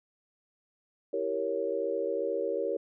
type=chord; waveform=sine; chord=E diminished seventh; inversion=none; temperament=equal; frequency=329.6 / 392 / 466.2 / 554.4 Hz; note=E4 / G4 / Bb4 / Db5; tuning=0 / 0 / 0 / 0 cents; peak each=-38 / -34 / -32 / -33 dBFS; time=1.13-2.77 s; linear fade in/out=5 ms; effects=none